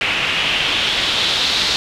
white noise with low-pass filter sweep, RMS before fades -18 dBFS, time 0.01-1.76 s, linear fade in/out 0 ms, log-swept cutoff 2600 to 4100 Hz, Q 3.4, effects none

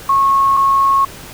sine tone pair in turn, 1094 / 1094 Hz, C#6 / C#6, -23 / -23 cents, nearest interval unison, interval 0 cents, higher neither, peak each -9 / -9 dBFS, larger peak neither, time 0.09-0.57 / 0.57-1.05 s, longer neither, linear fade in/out 5 ms, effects pink hiss -34 dBFS RMS until 1.33 s

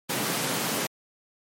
pink high-pass noise, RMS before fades -28 dBFS, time 0.09-0.87 s, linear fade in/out 10 ms, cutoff 130 Hz, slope 48 dB/octave, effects MP3 64 kbps

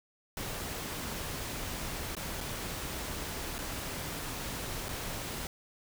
pink noise with dropouts, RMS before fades -38 dBFS, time 0.37-5.47 s, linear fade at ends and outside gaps 1 ms, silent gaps 2.151-2.167 / 2.406-2.41 / 3.582-3.588 / 4.885-4.89 s, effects none

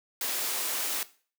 white high-pass noise, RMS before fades -31 dBFS, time 0.21-1.03 s, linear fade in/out 2 ms, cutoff 280 Hz, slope 24 dB/octave, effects noise-tail reverb RT60 0.4 s tail -17 dB re dry

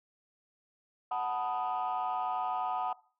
sine chord, B dominant seventh, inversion second, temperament equal, 740 / 880 / 987.8 / 1244.5 Hz, F#5 / A5 / B5 / D#6, 0 / 0 / 0 / 0 cents, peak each -32 / -36 / -36 / -37 dBFS, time 1.11-2.93 s, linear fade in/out 5 ms, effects noise-tail reverb RT60 0.4 s tail -20 dB re dry + tanh soft clip ceiling -25 dBFS

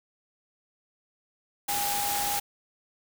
sine tone in noise, 815 Hz, G#5, 33 cents flat, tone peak -30 dBFS, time 1.68-2.4 s, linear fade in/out 10 ms, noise white, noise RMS -30 dBFS, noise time 1.68-2.4 s, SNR -3 dB, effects none

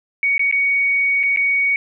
sine tone with dropouts, 2239 Hz, C#7, 17 cents sharp, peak -14 dBFS, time 0.23-1.76 s, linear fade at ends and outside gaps 1 ms, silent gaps 0.38-0.394 / 0.513-0.525 / 1.231-1.235 / 1.362-1.372 s, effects none

